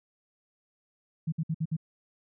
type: tone bursts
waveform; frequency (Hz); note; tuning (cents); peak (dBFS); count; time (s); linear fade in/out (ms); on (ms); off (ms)
sine; 160; D#3; +49; -26; 5; 1.27-1.767; 10; 53; 58
effects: none